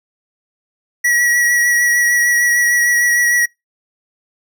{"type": "tone with vibrato", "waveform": "square", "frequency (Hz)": 1923, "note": "B6", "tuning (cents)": -47, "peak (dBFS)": -12, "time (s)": [1.04, 3.46], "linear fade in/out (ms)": 10, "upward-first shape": "sine", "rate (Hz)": 6.6, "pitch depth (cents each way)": 19, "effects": ["noise-tail reverb RT60 0.2 s tail -26 dB re dry"]}